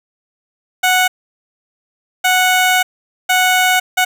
15% pulse tone bursts at uneven times, 738 Hz, F#5, 5 cents flat, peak -4 dBFS, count 4, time 0.83-1.08 / 2.24-2.83 / 3.29-3.8 / 3.97-4.05 s, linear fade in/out 10 ms, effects none

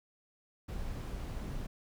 brown noise, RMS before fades -39 dBFS, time 0.68-1.67 s, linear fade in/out 10 ms, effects none

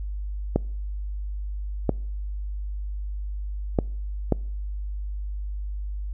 clicks, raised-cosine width 2 ms, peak -6 dBFS, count 4, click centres 0.56 / 1.893 / 3.788 / 4.323 s, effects noise-tail reverb RT60 0.6 s tail -26 dB re dry + added 50 Hz sine -28 dBFS peak until 6.13 s

